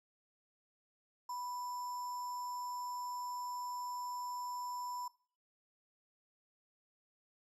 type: tone with sample-and-hold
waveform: sine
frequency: 988 Hz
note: B5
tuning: in tune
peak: -39 dBFS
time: 1.29-5.08 s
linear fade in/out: 5 ms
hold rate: 6300 Hz
effects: noise-tail reverb RT60 0.4 s tail -20 dB re dry + low-pass 12000 Hz 12 dB/octave